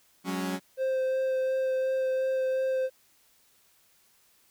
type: chord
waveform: sawtooth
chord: F# suspended second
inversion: none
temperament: equal with one note detuned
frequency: 185 / 205.1 / 277.2 Hz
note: F#3 / G#3 / C#4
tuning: 0 / -21 / 0 cents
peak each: -28 / -34 / -29 dBFS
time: 0.24-0.6 s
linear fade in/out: 50 ms
type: tone with vibrato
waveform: triangle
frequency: 523.3 Hz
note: C5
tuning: in tune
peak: -23 dBFS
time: 0.77-2.9 s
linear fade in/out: 50 ms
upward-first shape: sine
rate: 2.8 Hz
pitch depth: 10 cents each way
effects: white hiss -64 dBFS RMS until 4.5 s